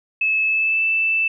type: tone with pitch glide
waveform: sine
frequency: 2600 to 2645 Hz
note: E7 to E7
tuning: -24 to +5 cents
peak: -16 dBFS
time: 0.21-1.28 s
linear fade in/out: 5 ms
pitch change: +29 cents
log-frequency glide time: 0.44-0.84 s
effects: none